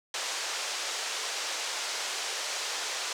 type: band-pass noise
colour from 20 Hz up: white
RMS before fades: -34 dBFS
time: 0.14-3.13 s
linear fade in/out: 2 ms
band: 440 to 7000 Hz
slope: 24 dB/octave
effects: none